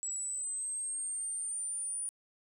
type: linear sweep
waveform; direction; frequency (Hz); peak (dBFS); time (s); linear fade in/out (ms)
sine; up; 7750 to 9500; -33; 0.03-2.09; 0
effects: tanh soft clip ceiling -31 dBFS + 11-bit